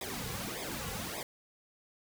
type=noise with flanger; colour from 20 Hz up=pink; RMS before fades=-39 dBFS; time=0.01-1.23 s; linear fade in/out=2 ms; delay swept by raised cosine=0.69 to 3.29 ms; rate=1.7 Hz; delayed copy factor=-1; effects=none